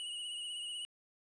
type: tone with vibrato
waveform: square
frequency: 2907 Hz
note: F#7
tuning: 31 cents flat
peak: -40 dBFS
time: 0-0.85 s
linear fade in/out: 0 ms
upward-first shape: triangle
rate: 16 Hz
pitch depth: 49 cents each way
effects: resampled to 22050 Hz + 12-bit